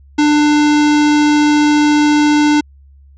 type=tone; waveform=square; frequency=297.6 Hz; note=D4; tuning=23 cents sharp; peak=-9 dBFS; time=0.18-2.61 s; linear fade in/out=10 ms; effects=added 69 Hz sine -40 dBFS peak until 3.17 s + resampled to 16000 Hz